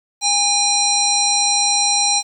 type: harmonic tone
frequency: 813 Hz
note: G#5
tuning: 37 cents flat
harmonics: 1 / 3 / 5 / 7 / 9 / 10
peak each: -21 / -26 / -18 / -19 / -27 / -23 dBFS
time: 0.21-2.23 s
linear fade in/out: 50 ms
effects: 8-bit